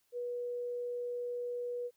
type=tone; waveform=sine; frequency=486.1 Hz; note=B4; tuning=28 cents flat; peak=-35 dBFS; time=0.12-1.91 s; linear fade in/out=50 ms; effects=white hiss -75 dBFS RMS until 1.96 s